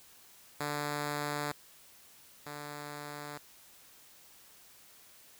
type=tone pair in turn; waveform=5% pulse; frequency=146.83 / 146.83 Hz; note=D3 / D3; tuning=0 / 0 cents; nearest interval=unison; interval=0 cents; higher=neither; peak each=-22 / -30 dBFS; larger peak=first; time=0.6-1.52 / 2.46-3.38 s; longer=neither; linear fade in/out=5 ms; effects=white hiss -58 dBFS RMS until 5.39 s